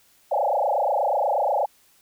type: tone with frequency modulation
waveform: sine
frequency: 698.5 Hz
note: F5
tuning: in tune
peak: -19 dBFS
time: 0.31-1.66 s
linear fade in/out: 10 ms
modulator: 28.3 Hz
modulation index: 5.7
effects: white hiss -59 dBFS RMS until 2.01 s